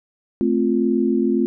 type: chord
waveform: sine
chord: F major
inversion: first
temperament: equal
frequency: 220 / 261.6 / 349.2 Hz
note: A3 / C4 / F4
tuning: 0 / 0 / 0 cents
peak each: -20 dBFS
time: 0.41-1.46 s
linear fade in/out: 0 ms
effects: none